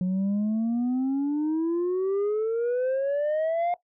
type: exponential sweep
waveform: sine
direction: up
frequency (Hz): 180 to 711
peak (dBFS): -20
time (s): 0.01-3.74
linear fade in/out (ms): 2
effects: noise-tail reverb RT60 0.1 s tail -17 dB re dry + tanh soft clip ceiling -22 dBFS